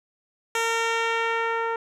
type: tone with low-pass filter sweep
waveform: 10% pulse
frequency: 457.6 Hz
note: A#4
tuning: 32 cents flat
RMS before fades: -25 dBFS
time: 0.55-1.76 s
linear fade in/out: 2 ms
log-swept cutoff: 10000 to 1200 Hz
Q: 0.84
effects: none